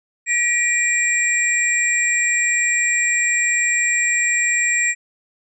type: tone cluster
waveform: sine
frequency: 1917 / 2371 / 7570 Hz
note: A#6 / D7 / A#8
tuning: +48 / +16 / +26 cents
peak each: -20 dBFS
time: 0.26-4.95 s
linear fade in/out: 50 ms
effects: none